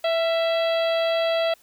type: harmonic tone with a mistuned harmonic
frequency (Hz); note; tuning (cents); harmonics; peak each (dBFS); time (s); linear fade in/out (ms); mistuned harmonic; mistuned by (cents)
660; E5; +2; 1 / 2 / 3 / 4 / 5 / 6 / 7; -20 / -33 / -34 / -34 / -32 / -37 / -42; 0.04-1.54; 5; 2; +40
effects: white hiss -57 dBFS RMS until 1.62 s